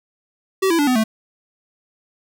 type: tone with pitch steps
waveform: square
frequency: 382.8 / 333.2 / 290.1 / 252.6 / 219.9 Hz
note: G4 / E4 / D4 / B3 / A3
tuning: -41 / +19 / -21 / +39 / -1 cents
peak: -15 dBFS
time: 0.62-1.04 s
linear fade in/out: 10 ms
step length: 84 ms
effects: none